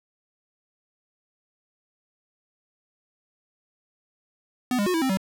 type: tone with pitch steps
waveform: square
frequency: 250.4 / 203.5 / 363.6 / 326.2 / 263 / 191.4 Hz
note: B3 / G#3 / F#4 / E4 / C4 / G3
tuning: +24 / -35 / -30 / -18 / +9 / -41 cents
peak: -22 dBFS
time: 4.71-5.172 s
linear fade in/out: 2 ms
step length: 77 ms
effects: none